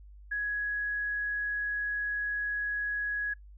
sine tone, 1671 Hz, G#6, 10 cents sharp, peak -29 dBFS, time 0.31-3.34 s, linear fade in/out 10 ms, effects noise-tail reverb RT60 0.1 s tail -23 dB re dry + added 50 Hz sine -48 dBFS peak until 3.57 s

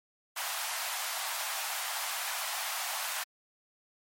pink high-pass noise, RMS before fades -35 dBFS, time 0.36-3.24 s, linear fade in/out 10 ms, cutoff 680 Hz, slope 48 dB/octave, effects MP3 64 kbps

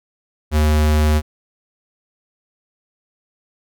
square tone, 76.2 Hz, D#2, 36 cents flat, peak -13 dBFS, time 0.51-1.22 s, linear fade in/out 50 ms, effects none

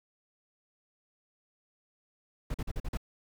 brown noise bursts, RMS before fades -33 dBFS, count 6, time 2.5-2.973 s, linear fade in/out 5 ms, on 43 ms, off 43 ms, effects none

